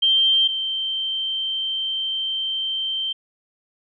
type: tone pair in turn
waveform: sine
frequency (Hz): 3147 / 3127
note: G7 / G7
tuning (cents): +6 / -5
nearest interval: unison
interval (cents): 11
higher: first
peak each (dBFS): -14 / -22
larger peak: first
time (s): 0.02-0.48 / 0.48-3.13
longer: second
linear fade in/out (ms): 10
effects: none